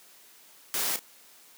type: noise with echo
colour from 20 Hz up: white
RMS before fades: -29 dBFS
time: 0.74-0.96 s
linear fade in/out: 0 ms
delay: 32 ms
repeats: 1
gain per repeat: -11 dB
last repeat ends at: 0.992 s
effects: white hiss -55 dBFS RMS until 1.57 s + high-pass 200 Hz 12 dB/octave